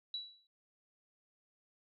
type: tone with exponential decay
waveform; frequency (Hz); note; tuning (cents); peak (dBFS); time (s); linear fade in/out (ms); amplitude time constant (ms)
sine; 3925; B7; -11; -35; 0.14-0.47; 2; 71
effects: none